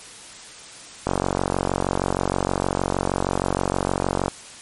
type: click train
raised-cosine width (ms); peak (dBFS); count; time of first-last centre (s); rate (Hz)
1; -6; 150; 1.07-4.281; 46.4
effects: white hiss -41 dBFS RMS until 4.61 s + MP3 48 kbps